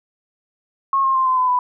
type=tone with pitch steps; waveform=sine; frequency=1087 / 1067.7 / 1048.8 / 1030.1 / 1011.9 / 993.9 Hz; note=C#6 / C6 / C6 / C6 / B5 / B5; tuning=-34 / +35 / +4 / -27 / +42 / +11 cents; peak=-14 dBFS; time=0.93-1.59 s; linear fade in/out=2 ms; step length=110 ms; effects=none